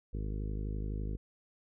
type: harmonic tone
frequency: 51.9 Hz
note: G#1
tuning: in tune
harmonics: 1 / 2 / 3 / 4 / 5 / 6 / 7 / 8 / 9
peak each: -35 / -41 / -45 / -47 / -49 / -51 / -52 / -53 / -54 dBFS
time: 0.13-1.17 s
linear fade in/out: 10 ms
effects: none